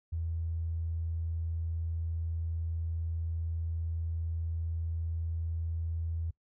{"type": "tone with tanh clipping", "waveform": "triangle", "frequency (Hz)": 82.41, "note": "E2", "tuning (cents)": 0, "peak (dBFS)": -31, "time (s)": [0.12, 6.31], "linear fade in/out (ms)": 10, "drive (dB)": 3, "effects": ["noise-tail reverb RT60 0.1 s tail -23 dB re dry"]}